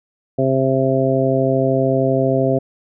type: harmonic tone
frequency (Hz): 132.9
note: C3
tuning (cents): +27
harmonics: 1 / 2 / 3 / 4 / 5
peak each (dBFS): -20 / -20 / -20 / -20 / -20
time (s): 0.38-2.59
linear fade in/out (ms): 10
effects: none